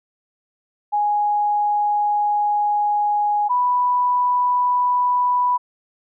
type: tone pair in turn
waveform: sine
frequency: 830 / 987 Hz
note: G#5 / B5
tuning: -1 / -1 cents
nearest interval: minor third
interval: 300 cents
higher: second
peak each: -16 / -15 dBFS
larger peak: second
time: 0.92-3.49 / 3.49-5.58 s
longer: first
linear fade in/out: 20 ms
effects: none